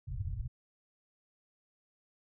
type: low-pass noise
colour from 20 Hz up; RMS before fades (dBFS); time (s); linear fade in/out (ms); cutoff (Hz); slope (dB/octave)
white; -37; 0.07-0.48; 20; 120; 48
effects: none